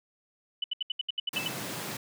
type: tone bursts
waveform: sine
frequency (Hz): 2984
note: F#7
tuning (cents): +14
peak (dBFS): -27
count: 10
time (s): 0.62-1.478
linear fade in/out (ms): 5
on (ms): 21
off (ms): 72
type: high-pass noise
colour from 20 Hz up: pink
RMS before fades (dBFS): -37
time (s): 1.33-1.97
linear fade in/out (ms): 5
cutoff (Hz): 110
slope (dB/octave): 96
type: tone with exponential decay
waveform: sine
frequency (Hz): 2637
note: E7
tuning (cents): 0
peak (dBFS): -29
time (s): 1.36-1.72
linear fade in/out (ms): 1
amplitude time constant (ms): 77
effects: none